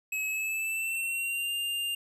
square tone with pitch glide, 2568 to 2800 Hz, E7 to F7, -46 to +4 cents, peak -30 dBFS, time 0.12-1.95 s, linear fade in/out 5 ms, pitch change +150 cents, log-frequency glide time 0.26-1.52 s, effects 12-bit

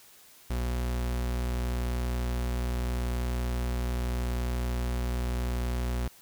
40% pulse tone, 60.8 Hz, B1, 26 cents flat, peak -27 dBFS, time 0.5-6.08 s, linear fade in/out 5 ms, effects white hiss -55 dBFS RMS until 6.21 s

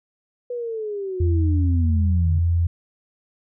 sine linear sweep, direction down, 493.9 to 137.1 Hz, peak -25 dBFS, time 0.5-2.39 s, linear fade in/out 5 ms
sine tone with pitch glide, 84.5 to 85.14 Hz, E2 to F2, +43 to -44 cents, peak -16 dBFS, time 1.2-2.67 s, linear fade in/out 5 ms, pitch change +13 cents, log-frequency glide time 2.24-2.48 s
effects none

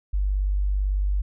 sine tone, 49 Hz, G1, in tune, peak -20 dBFS, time 0.13-1.22 s, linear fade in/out 10 ms, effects none

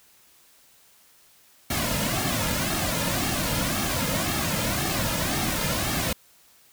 pink noise with flanger, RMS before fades -26 dBFS, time 1.7-6.13 s, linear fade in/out 5 ms, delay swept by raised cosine 2 to 2.67 ms, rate 1.9 Hz, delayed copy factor -0.7, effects white hiss -57 dBFS RMS until 6.72 s

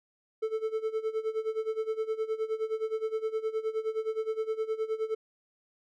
triangle tone with tremolo, 440 Hz, A4, in tune, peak -24 dBFS, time 0.42-5.15 s, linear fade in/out 10 ms, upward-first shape sine, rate 9.6 Hz, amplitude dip 85%, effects none

